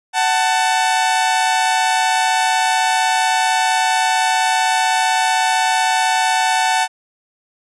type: tone pair together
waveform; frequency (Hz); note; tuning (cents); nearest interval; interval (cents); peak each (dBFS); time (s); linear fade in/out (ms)
sawtooth; 748.3 / 884; F#5 / A5; +19 / +8; minor third; 289; -13; 0.13-6.88; 50
effects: resampled to 24000 Hz